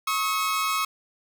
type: tone pair together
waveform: sawtooth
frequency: 1096.4 / 1278 Hz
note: C#6 / D#6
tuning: -19 / +46 cents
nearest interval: minor third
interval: 265 cents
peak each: -23 / -22 dBFS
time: 0.07-0.85 s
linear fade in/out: 5 ms
effects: none